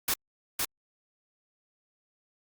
white noise with echo, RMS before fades -27 dBFS, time 0.08-0.14 s, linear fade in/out 5 ms, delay 510 ms, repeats 1, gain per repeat -2 dB, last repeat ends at 0.65 s, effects Opus 48 kbps

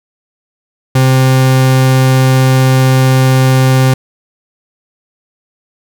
40% pulse tone, 130.81 Hz, C3, in tune, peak -5 dBFS, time 0.95-3.94 s, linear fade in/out 5 ms, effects none

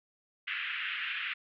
white band-pass noise, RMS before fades -36 dBFS, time 0.47-1.34 s, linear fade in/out 10 ms, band 1400 to 3000 Hz, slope 48 dB/octave, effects none

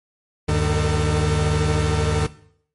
45% pulse tone cluster, 76.2 / 97.4 / 153.2 / 446.6 Hz, D#2 / G2 / D#3 / A4, -36 / -11 / -27 / +26 cents, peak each -22 / -24 / -21 / -25 dBFS, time 0.48-2.27 s, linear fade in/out 10 ms, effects noise-tail reverb RT60 0.6 s tail -17 dB re dry + MP3 48 kbps

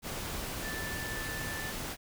sine tone in noise, 1760 Hz, A6, in tune, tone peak -39 dBFS, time 0.61-1.74 s, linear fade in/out 50 ms, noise pink, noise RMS -38 dBFS, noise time 0.02-1.97 s, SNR -4 dB, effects none

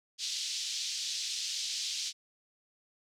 pink band-pass noise, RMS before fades -36 dBFS, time 0.18-2.13 s, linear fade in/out 50 ms, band 3500 to 6400 Hz, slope 24 dB/octave, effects none

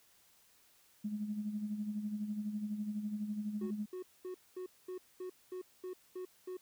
sine tone with tremolo, 210 Hz, G#3, 19 cents sharp, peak -33 dBFS, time 1.04-3.86 s, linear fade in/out 10 ms, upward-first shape sine, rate 12 Hz, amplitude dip 60%
triangle tone bursts, 367.4 Hz, F#4, 12 cents flat, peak -38 dBFS, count 10, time 3.61-6.57 s, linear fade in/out 5 ms, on 98 ms, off 220 ms
effects tanh soft clip ceiling -26 dBFS + white hiss -67 dBFS RMS until 6.61 s

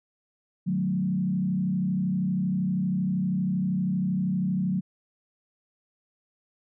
sine tone with frequency modulation, 185 Hz, F#3, in tune, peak -23 dBFS, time 0.66-4.81 s, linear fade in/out 20 ms, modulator 32.7 Hz, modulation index 0.89, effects none

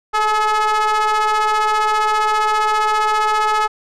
square ring-modulated tone, 212.5 Hz, G#3, 40 cents sharp, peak -12 dBFS, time 0.13-3.68 s, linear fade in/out 20 ms, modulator 1070 Hz, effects low-pass 8000 Hz 12 dB/octave

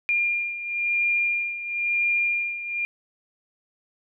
sine beating tone pair, 2404 / 2404.99 Hz, D7 / D7, +40 / +41 cents, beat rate 0.99 Hz, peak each -23 / -28 dBFS, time 0.09-2.85 s, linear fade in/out 0 ms, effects none

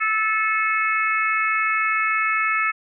harmonic tone with a mistuned harmonic, 436.5 Hz, A4, 14 cents flat, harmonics 3 / 4 / 5 / 6, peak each -22 / -25 / -23 / -28 dBFS, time 0-2.72 s, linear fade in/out 20 ms, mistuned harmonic 6, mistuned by -20 cents, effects none

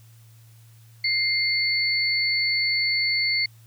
sine tone pair together, 2100 / 4450 Hz, C7 / C#8, +6 / +6 cents, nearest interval octave + minor second, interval 1300 cents, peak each -23 dBFS, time 1.04-3.46 s, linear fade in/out 5 ms, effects added 113 Hz sine -48 dBFS peak until 3.66 s + white hiss -59 dBFS RMS until 3.66 s

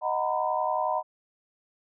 sine chord, B major seventh, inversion first, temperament equal with one note detuned, 622.3 / 740 / 932.3 / 1003.3 Hz, D#5 / F#5 / A#5 / B5, 0 / 0 / 0 / +27 cents, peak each -30 dBFS, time 0.01-1.03 s, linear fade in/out 50 ms, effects none

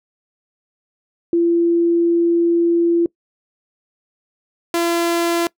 sine / sawtooth tone pair in turn, 340 / 340 Hz, F4 / F4, -46 / -46 cents, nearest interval unison, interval 0 cents, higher neither, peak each -12 dBFS, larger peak neither, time 1.33-3.06 / 4.74-5.47 s, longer first, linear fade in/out 2 ms, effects noise-tail reverb RT60 0.1 s tail -23 dB re dry

